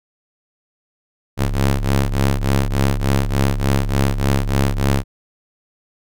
sawtooth ring-modulated tone, 68.4 Hz, C#2, 23 cents flat, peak -8 dBFS, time 1.37-5.04 s, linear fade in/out 50 ms, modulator 35.9 Hz, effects none

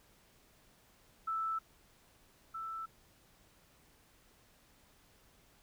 sine tone pair in turn, 1318.5 / 1323.5 Hz, E6 / E6, 0 / +7 cents, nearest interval unison, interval 7 cents, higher second, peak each -33 / -39 dBFS, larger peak first, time 1.27-1.59 / 2.54-2.86 s, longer neither, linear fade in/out 10 ms, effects pink hiss -66 dBFS RMS until 5.62 s

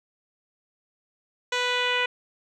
10% pulse tone with low-pass filter sweep, 493.9 Hz, B4, in tune, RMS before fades -25 dBFS, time 1.52-2.06 s, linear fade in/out 5 ms, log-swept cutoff 5000 to 2700 Hz, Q 2.2, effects none

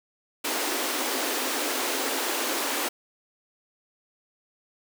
pink high-pass noise, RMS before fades -28 dBFS, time 0.44-2.89 s, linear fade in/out 10 ms, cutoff 250 Hz, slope 96 dB/octave, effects none

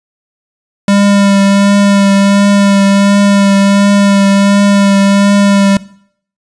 square tone with vibrato, 199.5 Hz, G3, 31 cents sharp, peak -6 dBFS, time 0.88-5.77 s, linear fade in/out 2 ms, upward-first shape triangle, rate 1.4 Hz, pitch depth 20 cents each way, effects noise-tail reverb RT60 0.6 s tail -19 dB re dry + resampled to 22050 Hz

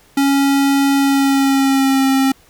square tone with pitch glide, 277.2 to 268.1 Hz, C#4 to C4, 0 to +42 cents, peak -12 dBFS, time 0.17-2.32 s, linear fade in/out 5 ms, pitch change -58 cents, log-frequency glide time 0.96-2.07 s, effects pink hiss -50 dBFS RMS until 2.49 s

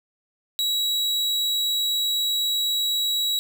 40% pulse tone, 3884 Hz, B7, 30 cents flat, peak -20 dBFS, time 0.59-3.39 s, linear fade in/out 0 ms, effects none

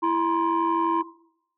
sine tone cluster, 333 / 957 / 1049 Hz, E4 / A#5 / C6, +18 / +45 / +4 cents, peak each -23 dBFS, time 0.02-1.03 s, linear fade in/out 20 ms, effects noise-tail reverb RT60 0.7 s tail -18 dB re dry + tanh soft clip ceiling -15 dBFS

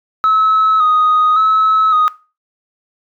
sine tone with vibrato, 1270 Hz, D#6, 35 cents sharp, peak -7 dBFS, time 0.24-2.08 s, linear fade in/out 0 ms, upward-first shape square, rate 0.89 Hz, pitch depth 32 cents each way, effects noise-tail reverb RT60 0.3 s tail -20 dB re dry + tanh soft clip ceiling -6 dBFS

